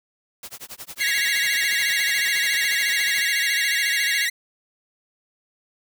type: noise with tremolo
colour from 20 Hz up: white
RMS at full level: -35 dBFS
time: 0.43-3.23 s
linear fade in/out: 2 ms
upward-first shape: sine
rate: 11 Hz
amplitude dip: 100%
type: harmonic tone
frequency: 554.4 Hz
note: C#5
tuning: in tune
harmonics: 3 / 4 / 5 / 6 / 7 / 8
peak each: -27 / -29 / -31 / -33 / -34 / -35 dBFS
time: 0.98-4.29 s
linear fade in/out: 50 ms
type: tone with vibrato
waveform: sawtooth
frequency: 1986 Hz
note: B6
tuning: 9 cents sharp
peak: -18 dBFS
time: 1-4.3 s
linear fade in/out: 10 ms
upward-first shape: triangle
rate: 14 Hz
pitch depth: 150 cents each way
effects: none